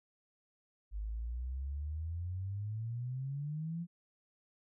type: exponential sweep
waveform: sine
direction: up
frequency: 50 to 174.5 Hz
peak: -36 dBFS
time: 0.91-3.87 s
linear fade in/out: 50 ms
effects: none